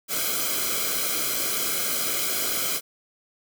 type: noise with comb filter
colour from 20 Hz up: white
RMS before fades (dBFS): -26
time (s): 0.08-2.81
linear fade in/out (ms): 50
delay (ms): 1.1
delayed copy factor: -0.9
effects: none